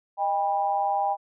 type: tone with amplitude modulation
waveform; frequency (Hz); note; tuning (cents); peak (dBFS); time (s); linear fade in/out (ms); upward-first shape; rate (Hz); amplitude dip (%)
sine; 800; G5; +35; -18; 0.17-1.17; 50; sine; 181; 85
effects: none

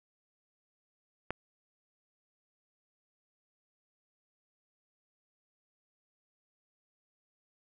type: click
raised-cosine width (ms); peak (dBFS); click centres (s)
0.5; -18; 1.306
effects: none

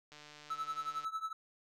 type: click train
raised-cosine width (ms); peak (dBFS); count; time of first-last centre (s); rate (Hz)
0.2; -36; 139; 0.12-1.046; 149
type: tone with tremolo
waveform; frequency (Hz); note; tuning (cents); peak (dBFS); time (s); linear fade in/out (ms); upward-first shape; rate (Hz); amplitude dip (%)
triangle; 1308; E6; -14; -31; 0.5-1.33; 5; triangle; 11; 95
effects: none

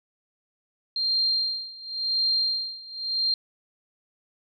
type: tone with tremolo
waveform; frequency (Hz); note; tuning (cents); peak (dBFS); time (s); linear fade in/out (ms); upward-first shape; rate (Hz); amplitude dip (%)
sine; 4186; C8; 0; -20; 0.96-3.34; 2; sine; 0.93; 90
effects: none

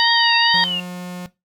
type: tone with vibrato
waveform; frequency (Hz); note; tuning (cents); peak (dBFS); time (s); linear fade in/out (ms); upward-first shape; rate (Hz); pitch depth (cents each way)
sine; 2960; F#7; 0; -20; 0-0.8; 2; triangle; 2.1; 170
type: harmonic tone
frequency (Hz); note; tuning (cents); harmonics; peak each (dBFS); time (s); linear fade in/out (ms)
932.3; A#5; 0; 1 / 2 / 4 / 5; -19 / -19 / -19 / -19; 0-0.64; 0
type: tone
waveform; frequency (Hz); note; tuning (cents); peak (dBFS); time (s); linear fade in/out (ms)
45% pulse; 179.2; F3; +45; -27; 0.54-1.26; 0
effects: noise-tail reverb RT60 0.2 s tail -17 dB re dry

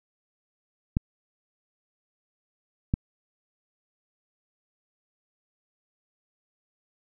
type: clicks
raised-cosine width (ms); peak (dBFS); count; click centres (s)
5; -10; 2; 0.969 / 2.939
effects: none

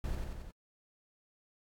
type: noise with echo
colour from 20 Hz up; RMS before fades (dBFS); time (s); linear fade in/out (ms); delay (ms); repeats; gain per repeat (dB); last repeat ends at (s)
brown; -35; 0.04-0.15; 2; 90; 4; -3; 0.51
effects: AAC 64 kbps

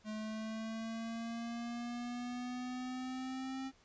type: exponential sweep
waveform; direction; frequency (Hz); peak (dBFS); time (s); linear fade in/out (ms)
square; up; 214 to 266.8; -40; 0.04-3.72; 50
effects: pink hiss -67 dBFS RMS until 3.84 s + resampled to 16000 Hz

